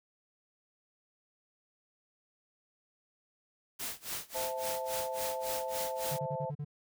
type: noise with tremolo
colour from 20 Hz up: white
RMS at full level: -37 dBFS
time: 3.79-6.19 s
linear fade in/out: 10 ms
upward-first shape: sine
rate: 3.6 Hz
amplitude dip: 95%
type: chord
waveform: sine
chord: A minor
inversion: first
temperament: equal with one note detuned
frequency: 519.9 / 659.3 / 880 Hz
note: C5 / E5 / A5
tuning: -11 / 0 / 0 cents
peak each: -37 / -40 / -39 dBFS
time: 4.34-6.51 s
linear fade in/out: 20 ms
type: tone bursts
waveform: triangle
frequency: 146.83 Hz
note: D3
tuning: in tune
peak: -33 dBFS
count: 6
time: 6.11-6.648 s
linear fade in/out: 10 ms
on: 58 ms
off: 38 ms
effects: none